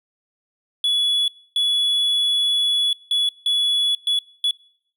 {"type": "tone bursts at uneven times", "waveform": "triangle", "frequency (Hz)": 3402, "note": "G#7", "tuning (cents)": 41, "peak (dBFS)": -15, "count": 6, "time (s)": [[0.84, 1.28], [1.56, 2.93], [3.11, 3.29], [3.46, 3.95], [4.07, 4.19], [4.44, 4.51]], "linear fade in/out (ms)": 2, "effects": ["noise-tail reverb RT60 0.7 s tail -26 dB re dry"]}